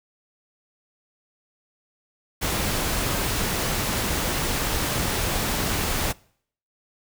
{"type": "noise", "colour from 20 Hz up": "pink", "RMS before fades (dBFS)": -25, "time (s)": [2.41, 6.13], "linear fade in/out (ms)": 20, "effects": ["noise-tail reverb RT60 0.6 s tail -24 dB re dry"]}